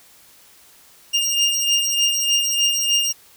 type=beating tone pair; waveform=25% pulse; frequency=2814 / 2817.3 Hz; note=F7 / F7; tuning=+12 / +14 cents; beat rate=3.3 Hz; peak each=-17 / -15 dBFS; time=1.13-3.13 s; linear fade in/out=20 ms; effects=white hiss -50 dBFS RMS until 3.36 s